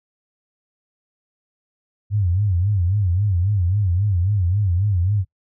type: tone with vibrato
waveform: sine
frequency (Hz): 95.2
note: F#2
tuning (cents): +50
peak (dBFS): -16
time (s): 2.1-5.25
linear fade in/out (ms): 50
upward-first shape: sine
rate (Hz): 3.7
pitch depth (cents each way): 180
effects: noise-tail reverb RT60 0.1 s tail -20 dB re dry